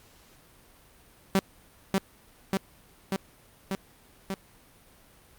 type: tone with echo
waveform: sawtooth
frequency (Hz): 193.1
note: G3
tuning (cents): -26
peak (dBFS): -16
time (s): 1.35-1.39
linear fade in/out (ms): 0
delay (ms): 590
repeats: 5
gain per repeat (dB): -2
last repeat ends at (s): 4.34
effects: pink hiss -57 dBFS RMS until 5.38 s + Opus 48 kbps